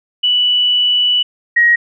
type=tone pair in turn; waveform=sine; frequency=2960 / 1890.7 Hz; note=F#7 / A#6; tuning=0 / +24 cents; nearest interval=minor sixth; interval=776 cents; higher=first; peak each=-10 / -7 dBFS; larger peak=second; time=0.23-1.23 / 1.56-1.76 s; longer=first; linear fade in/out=10 ms; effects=none